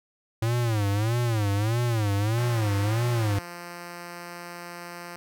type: tone with vibrato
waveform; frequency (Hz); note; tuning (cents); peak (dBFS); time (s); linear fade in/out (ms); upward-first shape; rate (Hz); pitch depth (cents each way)
square; 110; A2; 0; -23; 0.42-3.39; 5; sine; 1.6; 170
type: tone with pitch glide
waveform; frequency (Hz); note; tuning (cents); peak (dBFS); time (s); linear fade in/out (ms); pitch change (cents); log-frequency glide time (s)
5% pulse; 175.9 to 173.88; F3 to F3; +13 to -7; -26; 2.38-5.16; 0; -20; 2.65-3.45
effects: none